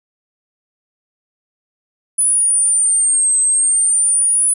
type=linear two-way sweep; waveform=sine; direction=down then up; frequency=9956 to 8200 to 9956 Hz; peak=-11 dBFS; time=2.18-4.54 s; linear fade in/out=10 ms; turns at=3.39 s; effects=none